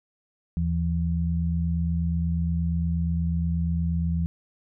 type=tone pair together; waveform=sine; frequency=79.51 / 167.9 Hz; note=D#2 / E3; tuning=+38 / +32 cents; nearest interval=octave + minor second; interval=1294 cents; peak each=-25 dBFS; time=0.57-4.26 s; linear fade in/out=0 ms; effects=none